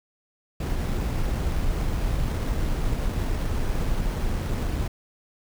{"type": "noise with sample-and-hold", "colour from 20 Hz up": "brown", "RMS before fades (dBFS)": -25, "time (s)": [0.6, 4.88], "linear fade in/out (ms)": 5, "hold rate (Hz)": 7350, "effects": []}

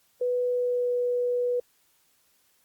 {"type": "tone with pitch glide", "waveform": "sine", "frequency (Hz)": [493.9, 489.9], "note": ["B4", "B4"], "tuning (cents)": [0, -14], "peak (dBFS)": -23, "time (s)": [0.21, 1.6], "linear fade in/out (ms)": 5, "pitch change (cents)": -14, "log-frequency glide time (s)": [0.45, 0.92], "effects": ["white hiss -66 dBFS RMS until 2.64 s", "Opus 48 kbps"]}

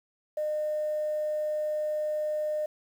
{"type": "tone", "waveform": "sine", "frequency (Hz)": 608, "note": "D#5", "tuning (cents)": -40, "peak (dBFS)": -26, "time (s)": [0.37, 2.66], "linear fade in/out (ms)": 5, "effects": ["tanh soft clip ceiling -23 dBFS", "9-bit"]}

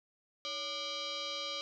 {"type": "tone with frequency modulation", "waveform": "sine", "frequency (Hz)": 318.3, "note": "D#4", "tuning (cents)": 39, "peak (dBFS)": -36, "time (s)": [0.45, 1.61], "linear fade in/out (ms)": 0, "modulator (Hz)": 881, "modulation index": 5.3, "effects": []}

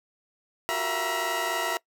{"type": "tone cluster", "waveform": "20% pulse", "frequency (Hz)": [357.2, 381.4, 461.1, 665, 954], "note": ["F4", "G4", "A#4", "E5", "A#5"], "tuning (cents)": [39, -47, -19, 15, 40], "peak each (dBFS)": [-32, -33, -32, -25, -25], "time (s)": [0.69, 1.77], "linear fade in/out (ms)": 0, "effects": ["noise-tail reverb RT60 0.1 s tail -22 dB re dry"]}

